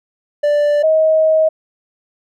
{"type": "tone pair in turn", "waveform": ["triangle", "sine"], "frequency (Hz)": [587.3, 632.2], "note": ["D5", "D#5"], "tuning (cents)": [0, 27], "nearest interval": "minor second", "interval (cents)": 127, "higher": "second", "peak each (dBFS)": [-9, -9], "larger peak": "neither", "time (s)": [[0.43, 0.83], [0.83, 1.49]], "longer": "second", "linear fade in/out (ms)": 10, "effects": []}